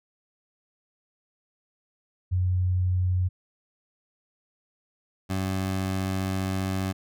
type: tone pair in turn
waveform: sine / 20% pulse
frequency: 91.2 / 95.01 Hz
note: F#2 / F#2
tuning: -24 / +46 cents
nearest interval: minor second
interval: 70 cents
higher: second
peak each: -21 / -21 dBFS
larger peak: neither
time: 2.31-3.29 / 5.29-6.93 s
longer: second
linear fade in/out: 20 ms
effects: none